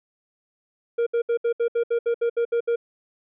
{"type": "tone bursts", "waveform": "triangle", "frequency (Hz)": 469.2, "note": "A#4", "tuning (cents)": 11, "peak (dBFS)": -17, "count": 12, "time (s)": [0.98, 2.76], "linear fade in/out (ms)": 10, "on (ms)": 86, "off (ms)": 68, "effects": ["resampled to 8000 Hz"]}